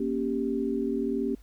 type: chord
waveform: sine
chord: G diminished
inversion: first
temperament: equal with one note detuned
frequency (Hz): 236.2 / 277.2 / 392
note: Bb3 / Db4 / G4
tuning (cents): +23 / 0 / 0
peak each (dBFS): -30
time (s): 0-1.35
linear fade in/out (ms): 5
effects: added 50 Hz sine -49 dBFS peak until 1.42 s + pink hiss -63 dBFS RMS until 1.42 s